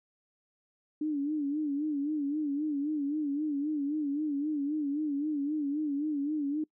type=tone with vibrato; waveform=sine; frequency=293.7 Hz; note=D4; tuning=in tune; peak=-28 dBFS; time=1.01-6.64 s; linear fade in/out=5 ms; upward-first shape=sine; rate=3.8 Hz; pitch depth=93 cents each way; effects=noise-tail reverb RT60 0.1 s tail -24 dB re dry